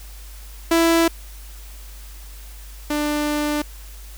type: tone pair in turn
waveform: sawtooth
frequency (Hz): 332.1 / 296.9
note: E4 / D4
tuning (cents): +13 / +19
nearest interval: major second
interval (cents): 194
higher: first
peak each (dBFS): -10 / -16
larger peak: first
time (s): 0.71-1.08 / 2.9-3.62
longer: second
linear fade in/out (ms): 5
effects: added 50 Hz sine -36 dBFS peak until 4.17 s + white hiss -45 dBFS RMS until 4.17 s